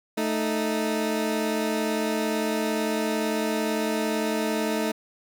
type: tone pair together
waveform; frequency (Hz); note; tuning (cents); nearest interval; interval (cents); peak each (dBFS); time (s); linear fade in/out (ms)
20% pulse; 220 / 311.1; A3 / D#4; 0 / 0; tritone; 600; -21 / -23; 0.17-4.92; 10
effects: none